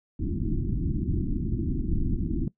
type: low-pass noise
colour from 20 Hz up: pink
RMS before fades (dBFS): -27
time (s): 0.19-2.48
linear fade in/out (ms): 2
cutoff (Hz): 350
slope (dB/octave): 96
effects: noise-tail reverb RT60 0.1 s tail -21 dB re dry